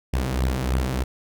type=beating tone pair; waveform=sawtooth; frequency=63.4 / 66.6 Hz; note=B1 / C2; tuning=+46 / +31 cents; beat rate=3.2 Hz; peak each=-19 / -22 dBFS; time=0.13-1.04 s; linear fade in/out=10 ms; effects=none